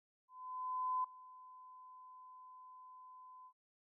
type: tone with ADSR envelope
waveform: sine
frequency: 1016 Hz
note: B5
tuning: 49 cents sharp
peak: -33 dBFS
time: 0.28-3.53 s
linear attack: 760 ms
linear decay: 6 ms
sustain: -21 dB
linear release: 68 ms
effects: none